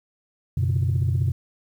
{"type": "chord", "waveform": "sine", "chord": "F# suspended fourth", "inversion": "none", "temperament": "just", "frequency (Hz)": [92.5, 123.33, 138.75], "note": ["F#2", "B2", "C#3"], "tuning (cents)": [0, -2, 2], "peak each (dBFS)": [-21, -22, -25], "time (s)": [0.57, 1.32], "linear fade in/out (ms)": 5, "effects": ["tanh soft clip ceiling -14 dBFS", "9-bit"]}